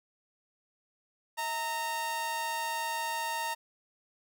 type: tone pair together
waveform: sawtooth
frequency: 646 / 921.8 Hz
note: E5 / A#5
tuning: -35 / -20 cents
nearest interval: tritone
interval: 615 cents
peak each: -39 / -28 dBFS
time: 1.37-3.55 s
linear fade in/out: 20 ms
effects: none